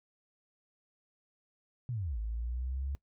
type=linear two-way sweep; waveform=sine; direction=down then up; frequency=130 to 53 to 69.9 Hz; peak=-33 dBFS; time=1.89-2.95 s; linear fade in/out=0 ms; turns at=2.18 s; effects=noise-tail reverb RT60 0.1 s tail -20 dB re dry